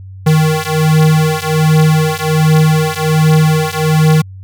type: beating tone pair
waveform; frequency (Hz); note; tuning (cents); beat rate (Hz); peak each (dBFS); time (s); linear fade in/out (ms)
square; 155.56 / 156.86; D#3 / D#3; 0 / +14; 1.3; -12; 0.26-4.22; 10
effects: added 95 Hz sine -28 dBFS peak until 4.43 s